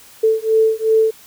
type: beating tone pair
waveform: sine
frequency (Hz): 440.7 / 443.4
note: A4 / A4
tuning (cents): +3 / +13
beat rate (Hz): 2.7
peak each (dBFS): -15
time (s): 0.23-1.11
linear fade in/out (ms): 10
effects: white hiss -44 dBFS RMS until 1.26 s